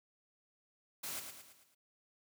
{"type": "noise with echo", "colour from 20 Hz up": "white", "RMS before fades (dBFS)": -42, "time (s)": [1.03, 1.2], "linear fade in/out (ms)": 10, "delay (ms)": 110, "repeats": 5, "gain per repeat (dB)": -6, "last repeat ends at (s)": 1.75, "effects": ["high-pass 100 Hz 12 dB/octave"]}